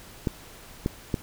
clicks, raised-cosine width 3 ms, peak -11 dBFS, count 3, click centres 0.272 / 0.861 / 1.142 s, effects pink hiss -47 dBFS RMS until 1.22 s

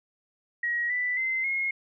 sine tone with pitch steps, 1900 / 1981.8 / 2067 / 2156 Hz, A#6 / B6 / C7 / C#7, +33 / +5 / -22 / -49 cents, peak -25 dBFS, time 0.63-1.71 s, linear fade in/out 5 ms, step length 270 ms, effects none

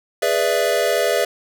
square chord, E dominant seventh, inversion first, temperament equal with one note detuned, 415.3 / 493.9 / 587.3 / 665 Hz, G#4 / B4 / D5 / E5, 0 / 0 / 0 / +15 cents, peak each -24 / -23 / -22 / -22 dBFS, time 0.22-1.25 s, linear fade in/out 5 ms, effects none

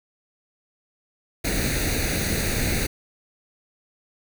pink noise with comb filter, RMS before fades -24 dBFS, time 1.44-2.87 s, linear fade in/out 10 ms, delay 0.47 ms, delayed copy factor +0.75, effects none

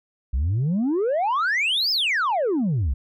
sine exponential two-way sweep, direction up then down, 58.27 to 5300 to 58.27 Hz, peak -17 dBFS, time 0.33-2.94 s, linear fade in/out 10 ms, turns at 1.91 s, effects tanh soft clip ceiling -18 dBFS

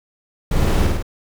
brown noise with echo, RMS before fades -18 dBFS, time 0.51-0.87 s, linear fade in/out 5 ms, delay 52 ms, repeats 3, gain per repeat -2 dB, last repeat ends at 1.026 s, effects none

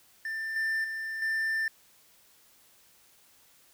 triangle tone with level steps, 1784 Hz, A6, 23 cents sharp, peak -30 / -25 / -31 / -25 dBFS, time 0.25-1.68 s, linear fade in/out 2 ms, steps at 0.56 / 0.84 / 1.22 s, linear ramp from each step 2 ms, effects white hiss -61 dBFS RMS until 3.73 s

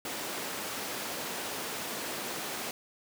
pink high-pass noise, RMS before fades -37 dBFS, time 0.05-2.71 s, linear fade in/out 2 ms, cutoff 270 Hz, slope 12 dB/octave, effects none

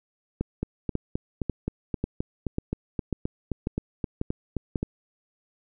two click trains, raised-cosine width 3 ms, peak -14 / -13 dBFS, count 17 / 9, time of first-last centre 0.63-4.829 / 0.41-4.758 s, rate 3.81 / 1.84 Hz, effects none

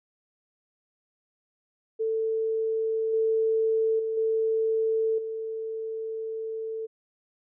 sine tone with level steps, 444.3 Hz, A4, 17 cents sharp, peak -24 / -21 / -26 / -22 / -30 dBFS, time 1.99-6.87 s, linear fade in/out 20 ms, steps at 3.13 / 3.99 / 4.17 / 5.18 s, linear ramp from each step 5 ms, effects none

